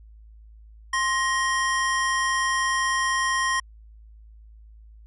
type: tone pair together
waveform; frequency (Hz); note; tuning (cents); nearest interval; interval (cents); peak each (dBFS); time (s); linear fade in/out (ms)
square; 1055 / 1879.8; C6 / A#6; +14 / +14; minor seventh; 1000; -25; 0.93-3.6; 5
effects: added 54 Hz sine -45 dBFS peak until 5.06 s + resampled to 24000 Hz